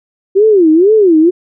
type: tone with vibrato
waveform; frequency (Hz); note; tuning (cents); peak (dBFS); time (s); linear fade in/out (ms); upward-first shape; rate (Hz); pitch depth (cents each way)
sine; 370; F#4; 0; -4; 0.35-1.31; 20; sine; 2.1; 300
effects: none